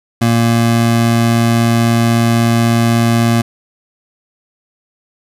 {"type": "tone pair together", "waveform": "square", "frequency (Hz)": [116.3, 232.6], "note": ["A#2", "A#3"], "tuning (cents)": [-4, -4], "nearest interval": "octave", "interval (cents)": 1200, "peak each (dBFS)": -13, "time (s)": [0.21, 3.42], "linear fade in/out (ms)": 10, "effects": ["resampled to 32000 Hz", "8-bit"]}